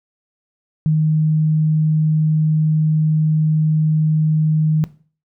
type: tone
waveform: sine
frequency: 155.56 Hz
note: D#3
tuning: in tune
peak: -12 dBFS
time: 0.86-4.84 s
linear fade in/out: 0 ms
effects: noise-tail reverb RT60 0.4 s tail -17 dB re dry